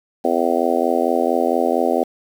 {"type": "harmonic tone", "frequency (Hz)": 84.4, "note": "E2", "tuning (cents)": 41, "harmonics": [3, 4, 5, 6, 7, 8, 9], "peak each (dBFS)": [-23, -23, -23, -23, -23, -23, -23], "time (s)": [0.24, 2.04], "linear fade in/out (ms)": 10, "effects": ["7-bit"]}